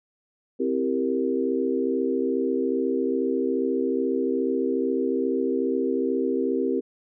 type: chord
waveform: sine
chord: C dominant seventh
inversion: none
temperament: equal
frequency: 261.6 / 329.6 / 392 / 466.2 Hz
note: C4 / E4 / G4 / Bb4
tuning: 0 / 0 / 0 / 0 cents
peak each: -26 / -30 / -26 / -28 dBFS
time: 0.59-6.81 s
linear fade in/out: 20 ms
effects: none